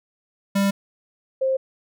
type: tone pair in turn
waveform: square / sine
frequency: 198 / 528.6 Hz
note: G3 / C5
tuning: +18 / +18 cents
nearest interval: octave + perfect fourth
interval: 1700 cents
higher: second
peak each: -18 dBFS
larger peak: neither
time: 0.55-0.71 / 1.41-1.57 s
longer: neither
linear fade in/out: 10 ms
effects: none